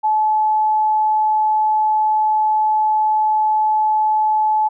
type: tone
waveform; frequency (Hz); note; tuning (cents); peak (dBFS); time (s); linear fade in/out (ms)
sine; 861; A5; -38; -13; 0.03-4.69; 20
effects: none